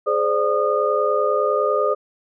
sine tone cluster, 418.7 / 520 / 590 / 1225 Hz, G#4 / C5 / D5 / D#6, +14 / -11 / +8 / -27 cents, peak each -22 dBFS, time 0.06-1.95 s, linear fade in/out 20 ms, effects none

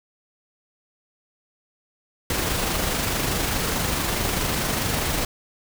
pink noise with amplitude modulation, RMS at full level -23 dBFS, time 2.3-5.25 s, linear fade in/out 2 ms, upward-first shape sine, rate 24.7 Hz, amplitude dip 30%, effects none

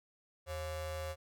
45% pulse ring-modulated tone, 311.1 Hz, D#4, in tune, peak -35 dBFS, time 0.46-1.16 s, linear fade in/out 50 ms, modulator 230 Hz, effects none

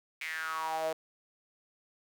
sawtooth tone with high-pass filter sweep, 160 Hz, D#3, 49 cents sharp, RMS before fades -35 dBFS, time 0.21-0.93 s, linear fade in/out 5 ms, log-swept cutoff 2300 to 550 Hz, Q 7.3, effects none

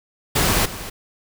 pink noise with echo, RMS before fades -18 dBFS, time 0.35-0.66 s, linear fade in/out 10 ms, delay 240 ms, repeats 1, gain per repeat -14 dB, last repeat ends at 0.9 s, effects none

